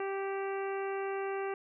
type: harmonic tone with a mistuned harmonic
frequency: 391.2 Hz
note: G4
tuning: 4 cents flat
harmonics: 1 / 2 / 3 / 4 / 5 / 6 / 7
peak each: -34 / -40 / -44 / -46 / -48 / -50 / -51 dBFS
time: 0-1.54 s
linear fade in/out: 2 ms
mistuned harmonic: 6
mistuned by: -22 cents
effects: none